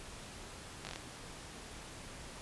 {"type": "slowing click train", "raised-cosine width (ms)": 0.2, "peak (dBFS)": -24, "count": 6, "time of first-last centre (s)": [0.85, 0.959], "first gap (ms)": 19, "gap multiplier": 1.07, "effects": ["pink hiss -49 dBFS RMS until 2.41 s", "resampled to 24000 Hz"]}